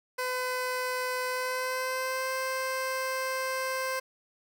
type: tone with pitch glide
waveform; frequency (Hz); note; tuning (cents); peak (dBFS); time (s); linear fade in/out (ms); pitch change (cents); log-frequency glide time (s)
15% pulse; 506 to 522.6; B4 to C5; +42 to -2; -23; 0.18-4; 10; +56; 1.26-2.32
effects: none